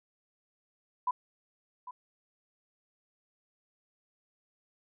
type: tone with echo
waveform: sine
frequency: 996 Hz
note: B5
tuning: 14 cents sharp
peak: -26 dBFS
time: 1.07-1.11 s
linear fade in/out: 5 ms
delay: 800 ms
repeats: 1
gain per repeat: -14 dB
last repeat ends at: 1.91 s
effects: none